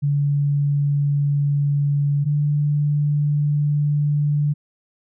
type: tone pair in turn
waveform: sine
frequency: 143.4 / 146.84 Hz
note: D3 / D3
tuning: -41 / 0 cents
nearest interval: unison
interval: 41 cents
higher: second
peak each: -16 dBFS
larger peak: neither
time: 0.02-2.25 / 2.25-4.54 s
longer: second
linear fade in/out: 20 ms
effects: none